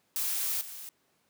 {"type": "noise with level steps", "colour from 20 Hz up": "blue", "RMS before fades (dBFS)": [-31, -43], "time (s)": [0.16, 0.89], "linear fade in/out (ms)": 0, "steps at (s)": 0.61, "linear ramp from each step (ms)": 2, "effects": ["pink hiss -71 dBFS RMS until 1.29 s", "high-pass 150 Hz 12 dB/octave"]}